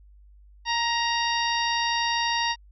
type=harmonic tone with a mistuned harmonic; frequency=932.3 Hz; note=A#5; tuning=in tune; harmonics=1 / 2 / 3 / 4 / 5 / 6; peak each=-26 / -29 / -31 / -32 / -33 / -34 dBFS; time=0.65-2.56 s; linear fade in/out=50 ms; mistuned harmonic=2; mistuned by=+22 cents; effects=added 50 Hz sine -49 dBFS peak until 2.71 s